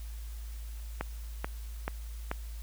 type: click train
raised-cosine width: 0.5 ms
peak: -17 dBFS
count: 4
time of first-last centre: 1.01-2.314 s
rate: 2.3 Hz
effects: added 55 Hz sine -38 dBFS peak until 2.62 s + white hiss -55 dBFS RMS until 2.62 s